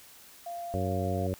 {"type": "tone", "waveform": "sine", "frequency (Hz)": 691, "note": "F5", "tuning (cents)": -19, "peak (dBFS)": -35, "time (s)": [0.46, 1.27], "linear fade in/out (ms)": 5}
{"type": "harmonic tone", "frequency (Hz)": 93.2, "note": "F#2", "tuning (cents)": 13, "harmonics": [1, 2, 3, 4, 5, 6], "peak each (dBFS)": [-31, -35, -38, -38, -38, -36], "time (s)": [0.74, 1.34], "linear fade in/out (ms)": 0}
{"effects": ["white hiss -53 dBFS RMS until 1.39 s"]}